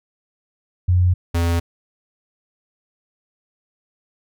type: tone pair in turn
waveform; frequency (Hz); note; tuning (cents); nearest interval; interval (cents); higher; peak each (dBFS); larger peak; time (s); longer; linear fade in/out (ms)
sine / square; 90 / 84.95; F#2 / F2; -47 / -47; minor second; 100; first; -12 / -17; first; 0.88-1.14 / 1.34-1.6; neither; 10
effects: none